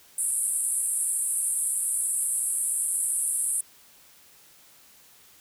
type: band-pass noise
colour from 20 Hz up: white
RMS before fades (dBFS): -27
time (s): 0.18-3.61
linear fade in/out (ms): 5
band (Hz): 8300 to 11000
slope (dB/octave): 96
effects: white hiss -55 dBFS RMS until 5.4 s